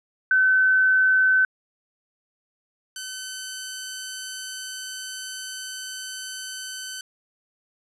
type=tone pair in turn; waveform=sine / 10% pulse; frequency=1523 / 1523 Hz; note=F#6 / F#6; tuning=+50 / +50 cents; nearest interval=unison; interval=0 cents; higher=neither; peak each=-15 / -24 dBFS; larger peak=first; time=0.31-1.45 / 2.96-7.01 s; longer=second; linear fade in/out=2 ms; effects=resampled to 32000 Hz